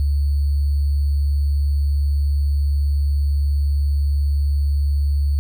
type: tone with sample-and-hold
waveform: sine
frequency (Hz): 71.4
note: D2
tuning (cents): -48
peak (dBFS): -15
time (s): 0-5.39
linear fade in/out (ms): 0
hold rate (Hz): 4410
effects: none